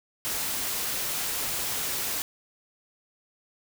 white noise, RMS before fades -30 dBFS, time 0.25-2.22 s, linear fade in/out 0 ms, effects none

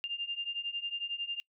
sine beating tone pair, 2794 / 2805 Hz, F7 / F7, 0 / +7 cents, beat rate 11 Hz, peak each -38 / -36 dBFS, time 0.04-1.4 s, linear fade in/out 0 ms, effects noise-tail reverb RT60 0.1 s tail -25 dB re dry

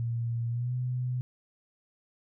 sine tone with pitch glide, 117 to 125.4 Hz, A#2 to B2, +7 to +27 cents, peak -28 dBFS, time 0-1.21 s, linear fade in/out 0 ms, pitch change +120 cents, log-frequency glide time 0.49-0.74 s, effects none

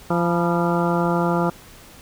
harmonic tone with a mistuned harmonic, 172.3 Hz, F3, 23 cents flat, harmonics 1 / 2 / 3 / 4 / 5 / 6 / 7 / 8, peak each -21 / -24 / -26 / -27 / -28 / -29 / -29 / -30 dBFS, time 0.1-1.5 s, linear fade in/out 5 ms, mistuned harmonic 6, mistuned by -100 cents, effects pink hiss -45 dBFS RMS until 2.01 s

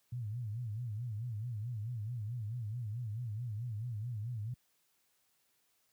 sine tone with vibrato, 113.3 Hz, A#2, 49 cents flat, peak -36 dBFS, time 0.12-4.54 s, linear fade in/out 5 ms, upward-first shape sine, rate 4.6 Hz, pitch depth 170 cents each way, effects white hiss -75 dBFS RMS until 5.92 s + high-pass 60 Hz 12 dB/octave

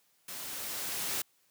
white noise with level ramp, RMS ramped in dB -42 to -33 dBFS, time 0.28-1.22 s, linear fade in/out 5 ms, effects white hiss -70 dBFS RMS until 1.5 s + high-pass 100 Hz 12 dB/octave

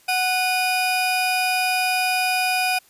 35% pulse tone pair together, 740 / 2460 Hz, F#5 / D#7, 0 / -20 cents, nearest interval octave + major sixth, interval 2080 cents, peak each -20 dBFS, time 0.08-2.79 s, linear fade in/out 10 ms, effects white hiss -55 dBFS RMS until 2.89 s + resampled to 32000 Hz

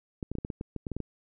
clicks, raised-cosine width 3 ms, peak -21 dBFS, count 12, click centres 0.228 / 0.316 / 0.353 / 0.385 / 0.449 / 0.502 / 0.611 / 0.763 / 0.868 / 0.917 / 0.966 / 1.003 s, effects none

